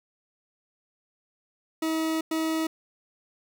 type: tone bursts at uneven times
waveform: 40% pulse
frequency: 320 Hz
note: D#4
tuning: 49 cents sharp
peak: -24 dBFS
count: 2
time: 1.82-2.21 / 2.31-2.67 s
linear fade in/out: 5 ms
effects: none